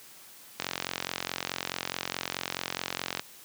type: click train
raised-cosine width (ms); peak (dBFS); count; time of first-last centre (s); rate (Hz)
0.2; -12; 117; 0.6-3.195; 44.7
effects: white hiss -51 dBFS RMS until 3.44 s + high-pass 100 Hz 12 dB/octave